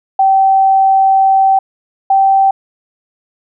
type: tone pair in turn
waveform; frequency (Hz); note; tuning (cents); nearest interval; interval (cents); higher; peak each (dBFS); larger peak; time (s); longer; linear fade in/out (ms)
sine; 773 / 777.5; G5 / G5; -24 / -14; unison; 10; second; -6; neither; 0.19-1.59 / 2.1-2.51; first; 5
effects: none